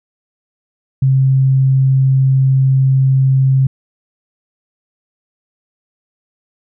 sine tone, 133.3 Hz, C3, 33 cents sharp, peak -8 dBFS, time 1.02-3.67 s, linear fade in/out 5 ms, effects none

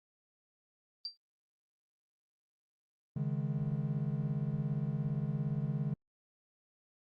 sine tone with exponential decay, 4699 Hz, D8, in tune, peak -32 dBFS, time 1.05-1.17 s, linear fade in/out 1 ms, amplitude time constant 25 ms
triangle chord, C# suspended second, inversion none, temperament just, 138.59 / 155.92 / 207.9 Hz, C#3 / D#3 / G#3, 0 / +4 / +2 cents, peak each -33 / -34 / -38 dBFS, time 3.16-5.94 s, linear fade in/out 5 ms
effects Opus 24 kbps

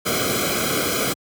pink noise with comb filter, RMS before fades -22 dBFS, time 0.05-1.14 s, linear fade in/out 20 ms, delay 1.1 ms, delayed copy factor -1, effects high-pass 80 Hz 12 dB/octave

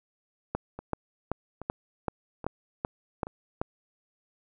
two click trains, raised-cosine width 1 ms, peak -24 / -14 dBFS, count 4 / 9, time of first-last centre 0.79-3.269 / 0.55-3.615 s, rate 1.21 / 2.61 Hz, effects none

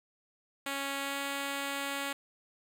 5% pulse tone with pitch glide, 277.1 to 278.9 Hz, C#4 to C#4, -1 to +11 cents, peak -22 dBFS, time 0.66-2.13 s, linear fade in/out 5 ms, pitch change +12 cents, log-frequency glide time 1.02-1.17 s, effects none

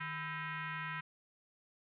sine tone with frequency modulation, 155.56 Hz, D#3, in tune, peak -38 dBFS, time 0-1.01 s, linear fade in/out 10 ms, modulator 579 Hz, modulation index 3.9, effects none

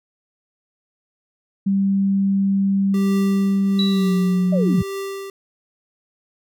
sine tone with pitch glide, 196 to 181.82 Hz, G3 to F#3, 0 to -30 cents, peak -15 dBFS, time 1.66-4.82 s, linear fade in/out 10 ms, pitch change -130 cents, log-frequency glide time 3.9-4.13 s
square tone with tremolo, 392 Hz, G4, in tune, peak -25 dBFS, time 2.94-5.3 s, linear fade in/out 2 ms, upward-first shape triangle, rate 1.1 Hz, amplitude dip 80%
sine tone with exponential decay, 3915 Hz, B7, 16 cents flat, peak -19 dBFS, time 3.79-4.35 s, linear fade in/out 2 ms, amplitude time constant 120 ms
sine linear sweep, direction down, 631 to 69.6 Hz, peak -20 dBFS, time 4.52-4.83 s, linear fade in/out 10 ms
effects none

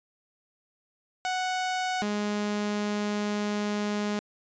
sawtooth tone pair in turn, 740 / 207.7 Hz, F#5 / G#3, 0 / 0 cents, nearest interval octave + minor seventh, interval 2200 cents, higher first, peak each -23 dBFS, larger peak neither, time 1.25-2.02 / 2.02-4.19 s, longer second, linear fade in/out 0 ms, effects resampled to 16000 Hz

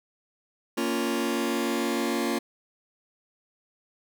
sawtooth chord, Bb minor, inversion none, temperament just, 233.1 / 279.7 / 349.6 Hz, Bb3 / Db4 / F4, 0 / +16 / +2 cents, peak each -25 / -26 / -25 dBFS, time 0.77-2.39 s, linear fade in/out 10 ms, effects none

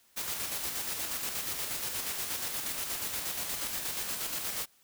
white noise with tremolo, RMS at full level -34 dBFS, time 0.16-4.66 s, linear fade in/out 20 ms, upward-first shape square, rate 8.4 Hz, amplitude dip 35%, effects white hiss -65 dBFS RMS until 4.83 s

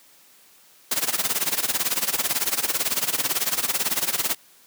white noise with tremolo, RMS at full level -21 dBFS, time 0.91-4.35 s, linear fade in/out 5 ms, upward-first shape sine, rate 18 Hz, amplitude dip 85%, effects white hiss -54 dBFS RMS until 4.66 s + high-pass 150 Hz 12 dB/octave

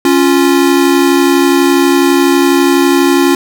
square tone pair together, 277.2 / 349.3 Hz, C#4 / F4, 0 / 0 cents, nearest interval major third, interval 400 cents, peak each -10 dBFS, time 0.05-3.35 s, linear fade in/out 2 ms, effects none

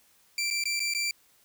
20% pulse tone with dropouts, 2349 Hz, D7, in tune, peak -22 dBFS, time 0.38-1.11 s, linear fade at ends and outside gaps 2 ms, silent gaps 0.503-0.509 / 0.639-0.655 / 0.795-0.802 / 0.938-0.948 s, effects white hiss -63 dBFS RMS until 1.44 s

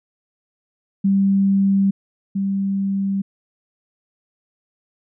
sine tone pair in turn, 196 / 196 Hz, G3 / G3, 0 / 0 cents, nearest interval unison, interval 0 cents, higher neither, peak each -13 / -18 dBFS, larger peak first, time 1.04-1.91 / 2.35-3.22 s, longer neither, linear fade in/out 10 ms, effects none

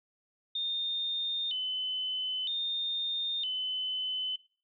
sine tone with vibrato, 3322 Hz, G#7, in tune, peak -30 dBFS, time 0.55-4.36 s, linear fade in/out 5 ms, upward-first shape square, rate 0.52 Hz, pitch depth 160 cents each way, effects noise-tail reverb RT60 0.4 s tail -17 dB re dry

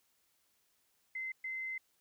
sine tone bursts at uneven times, 2064 Hz, C7, 24 cents flat, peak -37 dBFS, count 2, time 1.15-1.32 / 1.44-1.78 s, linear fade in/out 5 ms, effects white hiss -75 dBFS RMS until 2 s

